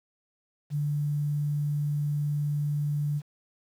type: tone with quantisation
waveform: sine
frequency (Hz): 146.83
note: D3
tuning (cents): 0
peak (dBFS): -25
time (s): 0.7-3.22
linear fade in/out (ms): 50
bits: 9
effects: none